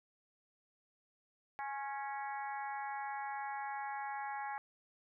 harmonic tone with a mistuned harmonic, 277.2 Hz, C#4, in tune, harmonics 3 / 4 / 5 / 6 / 7 / 8, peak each -40 / -48 / -52 / -48 / -51 / -54 dBFS, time 1.59-4.58 s, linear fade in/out 0 ms, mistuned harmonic 4, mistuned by -31 cents, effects none

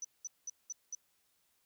sine tone bursts, 5970 Hz, F#8, 15 cents sharp, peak -38 dBFS, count 5, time 0.02-0.95 s, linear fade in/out 2 ms, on 26 ms, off 200 ms, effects white hiss -75 dBFS RMS until 1.65 s

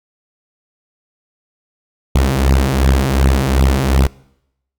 sawtooth beating tone pair, 65.41 / 68.11 Hz, C2 / C#2, 0 / -30 cents, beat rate 2.7 Hz, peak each -10 dBFS, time 2.15-4.07 s, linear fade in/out 5 ms, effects noise-tail reverb RT60 0.8 s tail -23 dB re dry

